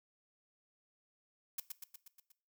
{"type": "noise with echo", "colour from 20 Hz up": "blue", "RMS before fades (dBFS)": -38, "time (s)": [1.58, 1.6], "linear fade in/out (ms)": 5, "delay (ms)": 120, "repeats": 6, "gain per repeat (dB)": -4, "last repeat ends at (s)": 2.32, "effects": ["noise-tail reverb RT60 0.4 s tail -18 dB re dry"]}